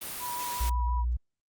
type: noise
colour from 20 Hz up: white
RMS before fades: -37 dBFS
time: 0.01-0.7 s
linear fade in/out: 10 ms
type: tone with vibrato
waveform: sine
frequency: 977 Hz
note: B5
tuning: 19 cents flat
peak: -33 dBFS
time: 0.19-1.05 s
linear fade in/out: 50 ms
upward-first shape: sine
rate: 5.7 Hz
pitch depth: 16 cents each way
type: tone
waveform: sine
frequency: 60 Hz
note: B1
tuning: 49 cents flat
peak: -25 dBFS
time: 0.6-1.17 s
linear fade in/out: 10 ms
effects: Opus 32 kbps